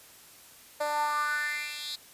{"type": "tone with high-pass filter sweep", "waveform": "10% pulse", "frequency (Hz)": 296.7, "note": "D4", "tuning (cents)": 18, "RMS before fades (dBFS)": -31, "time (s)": [0.8, 1.96], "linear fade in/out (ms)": 10, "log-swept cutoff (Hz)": [630, 4000], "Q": 5.3, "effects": ["white hiss -53 dBFS RMS until 2.13 s", "resampled to 32000 Hz"]}